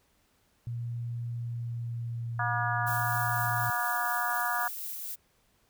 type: tone with pitch glide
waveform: sine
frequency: 118.4 to 116.5 Hz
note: A#2 to A#2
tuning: +27 to -1 cents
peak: -32 dBFS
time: 0.67-3.7 s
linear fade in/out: 0 ms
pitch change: -28 cents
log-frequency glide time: 1.35-2.52 s
type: harmonic tone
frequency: 240 Hz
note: B3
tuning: 49 cents flat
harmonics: 3 / 4 / 5 / 6 / 7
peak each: -34 / -34 / -34 / -34 / -34 dBFS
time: 2.39-4.68 s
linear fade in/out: 5 ms
type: noise with tremolo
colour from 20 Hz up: violet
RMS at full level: -37 dBFS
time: 2.86-5.16 s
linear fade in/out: 20 ms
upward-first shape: triangle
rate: 4.1 Hz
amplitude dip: 25%
effects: pink hiss -69 dBFS RMS until 5.69 s